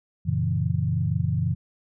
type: chord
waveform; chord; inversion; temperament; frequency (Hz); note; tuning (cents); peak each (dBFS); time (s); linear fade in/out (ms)
sine; F# dominant seventh; none; equal; 92.5 / 116.54 / 138.59 / 164.81; F#2 / A#2 / C#3 / E3; 0 / 0 / 0 / 0; -27; 0.25-1.55; 20
effects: none